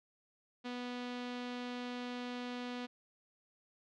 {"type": "tone with low-pass filter", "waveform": "sawtooth", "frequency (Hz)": 246, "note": "B3", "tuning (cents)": -7, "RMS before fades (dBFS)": -42, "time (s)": [0.64, 2.87], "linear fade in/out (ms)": 20, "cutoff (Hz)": 3800, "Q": 1.7, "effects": []}